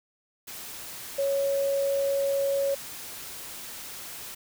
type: tone in noise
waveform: sine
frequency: 554.4 Hz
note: C#5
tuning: in tune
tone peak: -23 dBFS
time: 1.18-2.75 s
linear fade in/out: 10 ms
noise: white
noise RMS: -40 dBFS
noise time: 0.47-4.35 s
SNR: +14 dB
effects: none